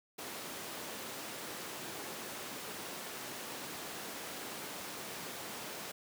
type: high-pass noise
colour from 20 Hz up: pink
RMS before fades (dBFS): -44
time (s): 0.18-5.92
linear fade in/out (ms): 10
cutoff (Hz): 240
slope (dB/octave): 12
effects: none